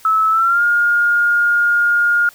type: tone with pitch glide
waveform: sine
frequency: 1302 to 1419.8 Hz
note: E6 to F6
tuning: -22 to +28 cents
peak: -11 dBFS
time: 0.05-2.29 s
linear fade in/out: 2 ms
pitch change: +150 cents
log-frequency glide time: 0.3-0.63 s
effects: white hiss -45 dBFS RMS until 2.34 s

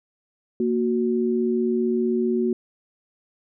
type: tone pair together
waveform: sine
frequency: 233.1 / 368.6 Hz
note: A#3 / F#4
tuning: 0 / -7 cents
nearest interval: minor sixth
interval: 793 cents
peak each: -22 dBFS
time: 0.6-2.53 s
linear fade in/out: 2 ms
effects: none

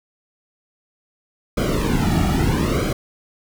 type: noise with flanger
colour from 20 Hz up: brown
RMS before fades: -19 dBFS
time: 1.57-2.93 s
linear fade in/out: 5 ms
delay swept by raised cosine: 1.1 to 1.96 ms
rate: 0.77 Hz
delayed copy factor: -1
effects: none

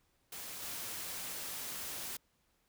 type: noise with level steps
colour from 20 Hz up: white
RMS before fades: -45 / -42 dBFS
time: 0.32-2.17 s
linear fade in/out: 5 ms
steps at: 0.62 s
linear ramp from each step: 5 ms
effects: pink hiss -75 dBFS RMS until 2.68 s

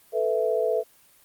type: chord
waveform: sine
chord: A suspended second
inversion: none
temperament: equal with one note detuned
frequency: 440 / 495.3 / 659.3 Hz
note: A4 / B4 / E5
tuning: 0 / +5 / 0 cents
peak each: -25 / -26 / -26 dBFS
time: 0.12-0.84 s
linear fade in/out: 50 ms
effects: white hiss -57 dBFS RMS until 1.24 s + Opus 32 kbps

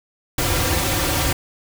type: noise with comb filter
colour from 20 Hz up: pink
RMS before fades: -20 dBFS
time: 0.38-1.33 s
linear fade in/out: 5 ms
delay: 4.7 ms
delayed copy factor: -0.95
effects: none

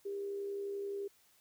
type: tone with amplitude modulation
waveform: sine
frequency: 400 Hz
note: G4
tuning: 35 cents sharp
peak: -35 dBFS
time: 0.05-1.08 s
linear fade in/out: 10 ms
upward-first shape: sine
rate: 71.5 Hz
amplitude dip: 35%
effects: white hiss -68 dBFS RMS until 1.4 s

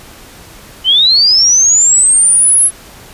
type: linear sweep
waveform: sine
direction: up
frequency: 2967 to 11000 Hz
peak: -5 dBFS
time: 0.84-2.71 s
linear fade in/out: 50 ms
effects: pink hiss -36 dBFS RMS until 3.13 s + resampled to 32000 Hz

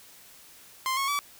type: tone with pitch steps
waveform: sawtooth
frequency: 1046.5 / 1096 / 1147.8 Hz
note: C6 / C#6 / D6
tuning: 0 / -20 / -40 cents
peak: -22 dBFS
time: 0.86-1.19 s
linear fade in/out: 0 ms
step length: 110 ms
effects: white hiss -52 dBFS RMS until 1.39 s

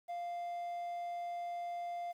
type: tone with quantisation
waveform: triangle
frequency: 697 Hz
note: F5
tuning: 4 cents flat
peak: -36 dBFS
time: 0.08-2.13 s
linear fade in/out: 20 ms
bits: 11
effects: none

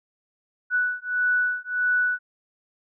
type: beating tone pair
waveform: sine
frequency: 1480 / 1481.6 Hz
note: F#6 / F#6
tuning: 0 / +2 cents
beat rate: 1.6 Hz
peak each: -24 dBFS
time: 0.7-2.19 s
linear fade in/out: 50 ms
effects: none

